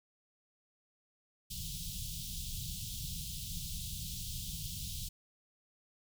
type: band-stop noise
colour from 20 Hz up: pink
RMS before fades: -41 dBFS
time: 1.5-5.09 s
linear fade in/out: 10 ms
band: 180 to 3100 Hz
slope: 48 dB/octave
effects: none